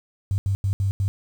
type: tone bursts at uneven times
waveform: sine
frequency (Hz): 98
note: G2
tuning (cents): 0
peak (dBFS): -19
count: 5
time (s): 0.31-0.38 / 0.46-0.55 / 0.64-0.73 / 0.8-0.91 / 1-1.08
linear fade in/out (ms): 0
effects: 8-bit